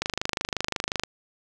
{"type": "click train", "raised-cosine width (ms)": 0.2, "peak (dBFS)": -8, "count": 27, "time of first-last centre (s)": [0.02, 1.036], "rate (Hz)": 25.6, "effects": []}